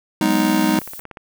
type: chord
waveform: square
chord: G# minor seventh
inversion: third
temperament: just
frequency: 186.89 / 207.7 / 249.2 / 311.5 Hz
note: F#3 / G#3 / B3 / D#4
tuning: +18 / 0 / +16 / +2 cents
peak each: -25 / -21 / -23 / -19 dBFS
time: 0.21-0.79 s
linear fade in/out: 2 ms
type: noise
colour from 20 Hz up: violet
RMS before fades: -35 dBFS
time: 0.3-1 s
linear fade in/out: 0 ms
type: click train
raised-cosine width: 0.5 ms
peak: -20 dBFS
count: 11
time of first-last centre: 0.58-1.172 s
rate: 16.9 Hz
effects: none